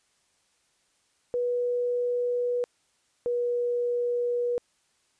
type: tone pair in turn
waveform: sine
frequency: 487.9 / 483.4 Hz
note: B4 / B4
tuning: -21 / -37 cents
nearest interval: unison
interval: 16 cents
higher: first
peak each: -24 / -24 dBFS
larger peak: neither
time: 1.34-2.64 / 3.26-4.58 s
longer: second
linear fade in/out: 0 ms
effects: white hiss -69 dBFS RMS until 5.19 s + resampled to 22050 Hz